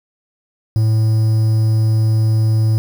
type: tone with quantisation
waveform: triangle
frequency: 110 Hz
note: A2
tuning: in tune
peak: -9 dBFS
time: 0.76-2.78 s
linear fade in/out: 0 ms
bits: 6
effects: none